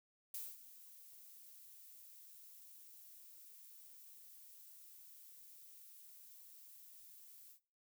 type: noise with ADSR envelope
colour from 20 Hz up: violet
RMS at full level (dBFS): -44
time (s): 0.34-7.6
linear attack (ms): 4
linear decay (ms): 220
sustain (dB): -15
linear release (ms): 94
effects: noise-tail reverb RT60 0.4 s tail -20 dB re dry